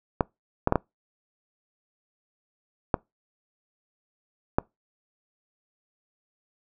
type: clicks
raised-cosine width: 1 ms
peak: -6 dBFS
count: 6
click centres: 0.208 / 0.674 / 0.724 / 0.757 / 2.942 / 4.585 s
effects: noise-tail reverb RT60 0.2 s tail -25 dB re dry